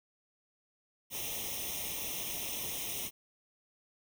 white noise with comb filter, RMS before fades -38 dBFS, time 1.1-3.11 s, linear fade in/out 50 ms, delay 0.33 ms, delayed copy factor +0.9, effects none

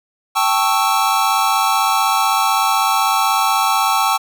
square chord, A dominant seventh, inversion third, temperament equal, 784 / 880 / 1108.7 / 1318.5 Hz, G5 / A5 / C#6 / E6, 0 / 0 / 0 / 0 cents, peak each -20 dBFS, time 0.35-4.18 s, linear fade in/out 20 ms, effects none

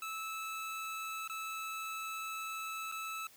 25% pulse tone with dropouts, 1308 Hz, E6, 14 cents flat, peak -35 dBFS, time 0.02-3.27 s, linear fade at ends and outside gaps 2 ms, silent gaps 1.277-1.297 / 2.916-2.922 s, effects white hiss -60 dBFS RMS until 3.36 s + high-pass 80 Hz 12 dB/octave

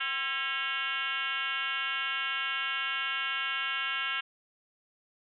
sine tone with frequency modulation, 2203 Hz, C#7, 11 cents flat, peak -29 dBFS, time 0-4.21 s, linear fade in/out 10 ms, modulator 287 Hz, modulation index 3.4, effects none

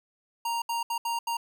square tone bursts at uneven times, 932.3 Hz, A#5, in tune, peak -28 dBFS, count 5, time 0.45-0.62 / 0.69-0.83 / 0.9-0.98 / 1.05-1.19 / 1.27-1.37 s, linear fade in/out 5 ms, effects none

